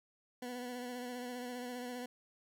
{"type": "tone with vibrato", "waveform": "20% pulse", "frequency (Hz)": 246.8, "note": "B3", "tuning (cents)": -1, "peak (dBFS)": -36, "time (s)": [0.42, 2.06], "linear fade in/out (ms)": 5, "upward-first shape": "sine", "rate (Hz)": 15, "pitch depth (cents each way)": 30, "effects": []}